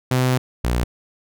sawtooth tone pair in turn, 127.6 / 60.22 Hz, C3 / B1, -43 / -43 cents, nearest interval octave + minor second, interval 1300 cents, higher first, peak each -12 / -14 dBFS, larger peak first, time 0.11-0.38 / 0.64-0.84 s, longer first, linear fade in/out 5 ms, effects none

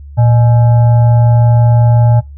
sine tone with frequency modulation, 116.6 Hz, A#2, 1 cent sharp, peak -5 dBFS, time 0.17-2.21 s, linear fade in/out 20 ms, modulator 725 Hz, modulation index 0.34, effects noise-tail reverb RT60 0.2 s tail -20 dB re dry + added 71 Hz sine -28 dBFS peak until 2.37 s

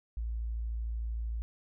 sine tone, 56.6 Hz, A1, 50 cents sharp, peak -32 dBFS, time 0.17-1.42 s, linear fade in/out 0 ms, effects none

